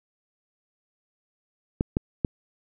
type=clicks; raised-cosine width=3 ms; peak=-9 dBFS; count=3; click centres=1.809 / 1.969 / 2.248 s; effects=none